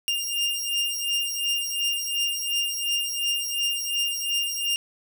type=beating tone pair; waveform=sawtooth; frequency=2803 / 2805.8 Hz; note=F7 / F7; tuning=+6 / +7 cents; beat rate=2.8 Hz; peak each=-24 dBFS; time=0.08-4.76 s; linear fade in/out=0 ms; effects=none